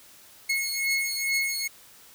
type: beating tone pair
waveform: sawtooth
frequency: 2175 / 2177.3 Hz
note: C#7 / C#7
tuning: -33 / -32 cents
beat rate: 2.3 Hz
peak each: -24 / -25 dBFS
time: 0.49-1.68 s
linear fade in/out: 10 ms
effects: white hiss -52 dBFS RMS until 2.14 s